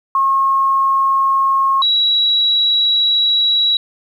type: tone pair in turn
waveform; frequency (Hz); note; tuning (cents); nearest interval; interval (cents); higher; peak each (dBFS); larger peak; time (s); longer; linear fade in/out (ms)
sine; 1083 / 3891; C#6 / B7; -41 / -27; octave + minor seventh; 2214; second; -11; neither; 0.15-1.82 / 1.82-3.77; second; 2
effects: 8-bit